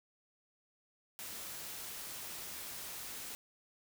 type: noise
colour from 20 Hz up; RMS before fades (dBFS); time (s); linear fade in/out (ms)
white; -45; 1.19-3.35; 0
effects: none